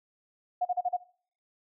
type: tone bursts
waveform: sine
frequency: 721 Hz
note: F#5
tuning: 45 cents flat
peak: -24 dBFS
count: 5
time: 0.61-0.968 s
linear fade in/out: 10 ms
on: 42 ms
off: 37 ms
effects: noise-tail reverb RT60 0.5 s tail -20 dB re dry